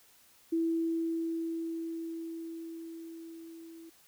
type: tone with level ramp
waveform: sine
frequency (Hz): 329.6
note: E4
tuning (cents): 0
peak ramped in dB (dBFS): -26 to -47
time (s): 0.52-3.9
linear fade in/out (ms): 10
effects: white hiss -62 dBFS RMS until 4.07 s